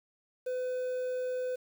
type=tone with quantisation; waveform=triangle; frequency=505 Hz; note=B4; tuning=39 cents sharp; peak=-29 dBFS; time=0.46-1.56 s; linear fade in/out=10 ms; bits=9; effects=none